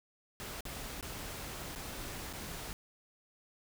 pink noise with dropouts, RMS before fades -43 dBFS, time 0.4-2.73 s, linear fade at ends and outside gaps 0 ms, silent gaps 0.607-0.653 / 1.01-1.027 / 1.751-1.759 / 2.329-2.335 s, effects none

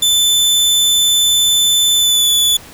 sawtooth tone with pitch glide, 3520 to 3462 Hz, A7 to A7, 0 to -29 cents, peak -7 dBFS, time 0.02-2.57 s, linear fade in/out 5 ms, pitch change -29 cents, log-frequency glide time 1.96-2.3 s, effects pink hiss -37 dBFS RMS until 2.73 s

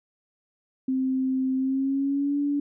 sine tone with pitch glide, 261.6 to 286.9 Hz, C4 to D4, 0 to -40 cents, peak -22 dBFS, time 0.88-2.6 s, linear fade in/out 5 ms, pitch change +160 cents, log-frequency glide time 1.56-2.38 s, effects none

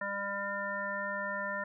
harmonic tone, 200.1 Hz, G3, 36 cents sharp, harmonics 1 / 3 / 5 / 7 / 9, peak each -45 / -39 / -40 / -40 / -37 dBFS, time 0.01-1.64 s, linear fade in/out 5 ms, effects none

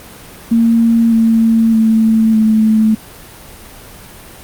sine tone with pitch steps, 229.9 / 226.1 / 222.3 / 218.6 Hz, A#3 / A3 / A3 / A3, -24 / +47 / +18 / -11 cents, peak -7 dBFS, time 0.51-2.95 s, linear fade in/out 10 ms, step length 610 ms, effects pink hiss -35 dBFS RMS until 4.43 s + Opus 32 kbps

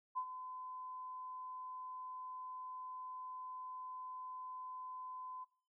sine tone with ADSR envelope, 1018 Hz, C6, 48 cents flat, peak -35 dBFS, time 0.15-5.45 s, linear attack 27 ms, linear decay 70 ms, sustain -10 dB, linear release 20 ms, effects noise-tail reverb RT60 0.4 s tail -19 dB re dry

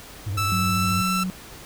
triangle tone with vibrato, 99.8 Hz, G2, 32 cents sharp, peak -23 dBFS, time 0.26-1.02 s, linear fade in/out 10 ms, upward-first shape triangle, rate 14 Hz, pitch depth 170 cents each way
sawtooth tone with pitch glide, 1318.5 to 1333.8 Hz, E6 to E6, 0 to +20 cents, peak -19 dBFS, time 0.37-1.24 s, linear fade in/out 10 ms, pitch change +20 cents, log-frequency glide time 0.62-0.99 s
sine tone, 185 Hz, F#3, in tune, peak -24 dBFS, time 0.52-1.3 s, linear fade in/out 0 ms
effects pink hiss -42 dBFS RMS until 1.65 s

